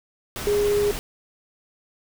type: tone in noise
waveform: sine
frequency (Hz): 411.5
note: G#4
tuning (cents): -16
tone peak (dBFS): -18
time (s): 0.47-0.91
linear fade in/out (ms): 0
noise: pink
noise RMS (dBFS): -31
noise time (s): 0.36-0.99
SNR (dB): +10
effects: none